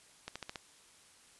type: accelerating click train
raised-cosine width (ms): 0.2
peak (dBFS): -23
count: 5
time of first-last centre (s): 0.28-0.558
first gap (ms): 76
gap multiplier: 0.94
effects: white hiss -61 dBFS RMS until 1.39 s + resampled to 24000 Hz